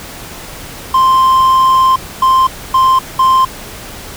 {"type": "tone bursts at uneven times", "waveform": "triangle", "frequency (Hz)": 1046.5, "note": "C6", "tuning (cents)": 0, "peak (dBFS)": -4, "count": 4, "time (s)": [[0.94, 1.96], [2.22, 2.47], [2.74, 2.99], [3.19, 3.45]], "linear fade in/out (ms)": 5, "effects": ["pink hiss -29 dBFS RMS until 4.16 s"]}